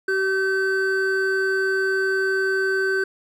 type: tone pair together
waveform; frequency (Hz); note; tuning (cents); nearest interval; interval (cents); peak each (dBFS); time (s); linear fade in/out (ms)
triangle; 383.9 / 1536.8; G4 / G6; -36 / -35; 2 octaves; 2401; -20; 0.08-3.04; 5
effects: none